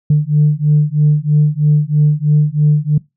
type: beating tone pair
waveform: sine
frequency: 148.1 / 151.2 Hz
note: D3 / D#3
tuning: +15 / -49 cents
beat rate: 3.1 Hz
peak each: -11 dBFS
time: 0.1-2.98 s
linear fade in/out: 5 ms
effects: noise-tail reverb RT60 0.2 s tail -22 dB re dry + tanh soft clip ceiling -3 dBFS